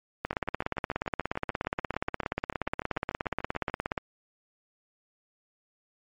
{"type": "two click trains", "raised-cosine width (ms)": 0.5, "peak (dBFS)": [-13, -21], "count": [64, 24], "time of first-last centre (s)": [[0.25, 3.978], [0.33, 3.697]], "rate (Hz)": [16.9, 6.83], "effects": ["MP3 48 kbps"]}